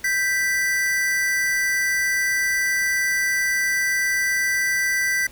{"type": "tone pair together", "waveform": "square", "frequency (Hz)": [1568, 1975.5], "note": ["G6", "B6"], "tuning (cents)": [0, 0], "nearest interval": "major third", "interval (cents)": 400, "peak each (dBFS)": [-26, -21], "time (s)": [0.04, 5.27], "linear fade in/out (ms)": 5, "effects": ["pink hiss -47 dBFS RMS until 5.31 s"]}